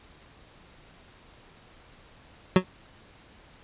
25% pulse tone with exponential decay, 185 Hz, F#3, in tune, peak -9 dBFS, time 2.56-2.64 s, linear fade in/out 2 ms, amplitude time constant 17 ms, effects pink hiss -54 dBFS RMS until 3.63 s + resampled to 8000 Hz

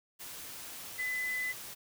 sine tone in noise, 2009 Hz, B6, 29 cents sharp, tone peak -32 dBFS, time 0.98-1.53 s, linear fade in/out 20 ms, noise white, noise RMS -45 dBFS, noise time 0.19-1.75 s, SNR +10 dB, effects none

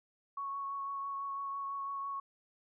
sine tone with vibrato, 1108 Hz, C#6, 1 cent flat, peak -36 dBFS, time 0.37-2.2 s, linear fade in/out 5 ms, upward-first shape triangle, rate 6 Hz, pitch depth 15 cents each way, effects none

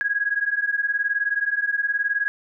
sine beating tone pair, 1641 / 1660 Hz, G#6 / G#6, -21 / -1 cents, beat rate 19 Hz, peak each -24 / -23 dBFS, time 0.01-2.28 s, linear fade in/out 0 ms, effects none

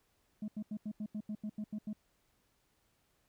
sine tone bursts, 211.9 Hz, G#3, 35 cents sharp, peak -34 dBFS, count 11, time 0.42-1.931 s, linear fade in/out 5 ms, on 61 ms, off 84 ms, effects tanh soft clip ceiling -35 dBFS + pink hiss -75 dBFS RMS until 3.28 s

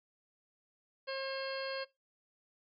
harmonic tone, 537 Hz, C5, 45 cents sharp, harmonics 1 / 2 / 3 / 4 / 5 / 6 / 8 / 9, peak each -38 / -46 / -45 / -51 / -49 / -50 / -46 / -50 dBFS, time 1.07-1.85 s, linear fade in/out 20 ms, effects noise-tail reverb RT60 0.2 s tail -19 dB re dry

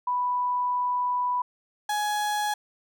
sine / 35% pulse tone pair in turn, 988 / 837 Hz, B5 / G#5, 0 / +13 cents, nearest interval minor third, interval 287 cents, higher first, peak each -23 / -23 dBFS, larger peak neither, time 0.07-1.42 / 1.89-2.54 s, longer first, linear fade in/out 5 ms, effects none

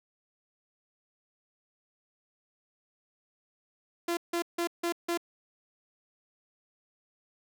sawtooth tone bursts, 342.5 Hz, F4, 34 cents flat, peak -24 dBFS, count 5, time 4.08-5.175 s, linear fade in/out 5 ms, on 91 ms, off 160 ms, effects none

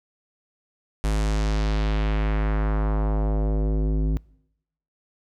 square tone with low-pass filter sweep, 52.5 Hz, G#1, 19 cents sharp, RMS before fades -22 dBFS, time 1.04-4.17 s, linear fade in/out 0 ms, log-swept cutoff 10000 to 260 Hz, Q 1.3, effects noise-tail reverb RT60 0.8 s tail -25 dB re dry

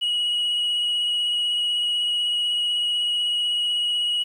sine tone with vibrato, 2910 Hz, F#7, 29 cents flat, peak -18 dBFS, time 0.01-4.24 s, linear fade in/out 20 ms, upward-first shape sine, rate 16 Hz, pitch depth 15 cents each way, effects tanh soft clip ceiling -19 dBFS + 9-bit

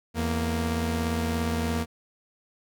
sawtooth tone pair together, 83.44 / 233.1 Hz, E2 / A#3, +22 / 0 cents, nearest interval octave + tritone, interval 1778 cents, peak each -24 dBFS, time 0.14-1.86 s, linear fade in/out 50 ms, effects none

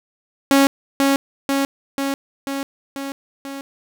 sawtooth tone with echo, 275.4 Hz, C#4, 11 cents flat, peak -7 dBFS, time 0.51-0.67 s, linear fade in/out 0 ms, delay 490 ms, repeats 6, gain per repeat -3 dB, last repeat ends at 3.61 s, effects none

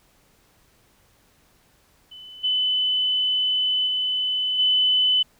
sine tone with level steps, 3013 Hz, F#7, 31 cents sharp, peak -39 / -19 / -21 / -16 dBFS, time 2.11-5.23 s, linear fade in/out 10 ms, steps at 2.43 / 3.86 / 4.58 s, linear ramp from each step 20 ms, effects pink hiss -60 dBFS RMS until 5.39 s

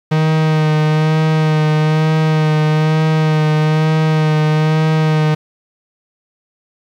45% pulse tone with vibrato, 155.56 Hz, D#3, in tune, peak -11 dBFS, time 0.11-5.35 s, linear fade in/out 10 ms, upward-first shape sine, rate 1.1 Hz, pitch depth 21 cents each way, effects low-pass 4000 Hz 12 dB/octave + 7-bit

